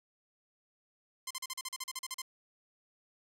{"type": "tone bursts", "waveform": "5% pulse", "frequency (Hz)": 1042, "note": "C6", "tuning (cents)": -7, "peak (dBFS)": -24, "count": 13, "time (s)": [1.27, 2.219], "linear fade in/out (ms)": 5, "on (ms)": 37, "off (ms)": 39, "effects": ["low-pass 12000 Hz 12 dB/octave", "11-bit"]}